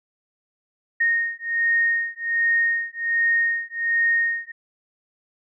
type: beating tone pair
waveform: sine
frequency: 1853 / 1854.3 Hz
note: A#6 / A#6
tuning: -11 / -10 cents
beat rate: 1.3 Hz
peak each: -22 dBFS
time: 1-4.52 s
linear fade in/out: 10 ms
effects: none